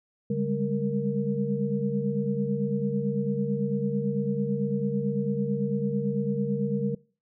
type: tone cluster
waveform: sine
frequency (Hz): 142.6 / 198.2 / 207.2 / 466.7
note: C#3 / G3 / G#3 / A#4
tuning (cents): +49 / +19 / -4 / +2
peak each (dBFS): -30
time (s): 0.3-6.95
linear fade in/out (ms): 5
effects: noise-tail reverb RT60 0.4 s tail -24 dB re dry